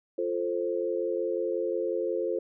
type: chord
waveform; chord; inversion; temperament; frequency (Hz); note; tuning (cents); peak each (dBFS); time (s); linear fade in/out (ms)
sine; F major; none; equal with one note detuned; 349.2 / 440 / 525.7; F4 / A4 / C5; 0 / 0 / +8; -31; 0.18-2.39; 5
effects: none